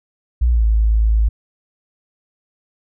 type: tone with pitch glide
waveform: sine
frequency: 60 to 54.39 Hz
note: B1 to A1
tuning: -49 to -19 cents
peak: -11 dBFS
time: 0.41-1.29 s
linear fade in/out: 10 ms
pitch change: -170 cents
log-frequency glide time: 0.51-0.64 s
effects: none